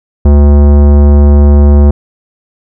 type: tone with tanh clipping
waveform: sine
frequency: 72.2 Hz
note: D2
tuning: 29 cents flat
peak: -3 dBFS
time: 0.25-1.91 s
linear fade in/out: 5 ms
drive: 18 dB
effects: none